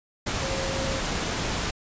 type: tone in noise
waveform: sine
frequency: 537 Hz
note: C5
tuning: 45 cents sharp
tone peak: -32 dBFS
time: 0.42-1 s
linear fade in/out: 10 ms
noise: pink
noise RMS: -28 dBFS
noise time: 0.26-1.71 s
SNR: -7 dB
effects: resampled to 16000 Hz